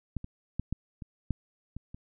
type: clicks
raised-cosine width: 5 ms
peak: -20 / -27 / -18 / -18 / -28 / -16 / -26 / -30 dBFS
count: 8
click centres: 0.167 / 0.244 / 0.596 / 0.726 / 1.022 / 1.307 / 1.766 / 1.945 s
effects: none